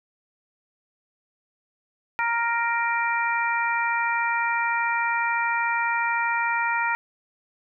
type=harmonic tone with a mistuned harmonic; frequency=466.2 Hz; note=A#4; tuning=in tune; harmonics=2 / 3 / 4 / 5; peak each=-25 / -27 / -28 / -29 dBFS; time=2.19-6.95 s; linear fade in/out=0 ms; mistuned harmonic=5; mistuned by=+23 cents; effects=none